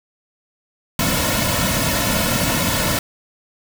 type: noise with comb filter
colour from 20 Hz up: pink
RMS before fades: -19 dBFS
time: 0.99-2.99 s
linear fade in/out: 2 ms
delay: 2.5 ms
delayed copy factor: -0.75
effects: none